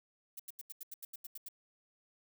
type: noise bursts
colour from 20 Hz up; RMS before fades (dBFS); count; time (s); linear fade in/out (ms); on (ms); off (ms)
violet; -45; 11; 0.37-1.486; 5; 26; 83
effects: none